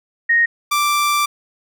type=tone pair in turn; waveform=sine / sawtooth; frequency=1864.7 / 1174.7 Hz; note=A#6 / D6; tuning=0 / 0 cents; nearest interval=minor sixth; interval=800 cents; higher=first; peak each=-11 dBFS; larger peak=neither; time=0.29-0.46 / 0.71-1.26 s; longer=second; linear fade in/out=10 ms; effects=none